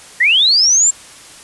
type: linear sweep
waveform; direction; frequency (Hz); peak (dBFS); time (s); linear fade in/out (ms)
sine; up; 1805 to 7520; -8; 0.2-0.91; 10
effects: white hiss -38 dBFS RMS until 1.43 s + resampled to 24000 Hz